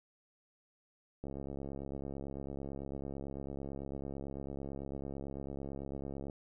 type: click train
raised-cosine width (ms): 2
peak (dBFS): -29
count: 350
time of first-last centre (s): 1.24-6.298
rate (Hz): 69
effects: none